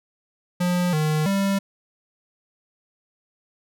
square tone with pitch steps, 178 / 154 / 196.7 Hz, F3 / D#3 / G3, +33 / -17 / +6 cents, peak -20 dBFS, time 0.6-1.59 s, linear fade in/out 10 ms, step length 330 ms, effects none

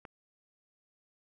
click, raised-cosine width 0.5 ms, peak -30 dBFS, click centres 0.052 s, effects none

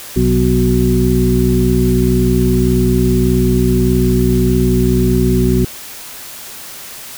harmonic tone with a mistuned harmonic, 61.74 Hz, B1, in tune, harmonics 1 / 2 / 3 / 4 / 6, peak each -16 / -16 / -16 / -16 / -16 dBFS, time 0.16-5.65 s, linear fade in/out 5 ms, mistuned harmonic 2, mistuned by +44 cents, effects white hiss -31 dBFS RMS until 7.17 s

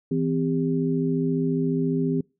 sine tone cluster, 163.1 / 257.6 / 399.1 Hz, E3 / C4 / G4, -18 / -27 / +31 cents, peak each -25 / -24 / -28 dBFS, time 0.11-2.21 s, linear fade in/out 5 ms, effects noise-tail reverb RT60 0.3 s tail -26 dB re dry

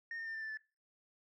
sine tone with pitch steps, 1839 / 1820 / 1801.2 / 1782.5 / 1764.1 / 1745.8 Hz, A#6 / A#6 / A6 / A6 / A6 / A6, -24 / -42 / +40 / +22 / +4 / -14 cents, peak -38 dBFS, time 0.11-0.572 s, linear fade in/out 2 ms, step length 77 ms, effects noise-tail reverb RT60 0.3 s tail -20 dB re dry + tanh soft clip ceiling -38 dBFS

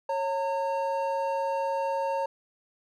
triangle tone pair together, 548 / 912.1 Hz, C#5 / A#5, -20 / -38 cents, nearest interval major sixth, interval 882 cents, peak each -27 dBFS, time 0.09-2.26 s, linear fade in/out 5 ms, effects none

